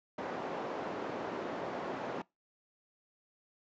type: band-pass noise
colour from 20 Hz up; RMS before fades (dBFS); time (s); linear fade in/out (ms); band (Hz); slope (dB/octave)
white; -39; 0.18-2.22; 5; 230 to 750; 12
effects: noise-tail reverb RT60 0.2 s tail -23 dB re dry + resampled to 16000 Hz